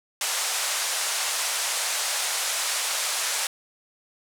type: band-pass noise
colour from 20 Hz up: white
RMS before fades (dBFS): -27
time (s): 0.21-3.47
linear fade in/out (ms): 2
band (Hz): 580 to 9900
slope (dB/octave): 24
effects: none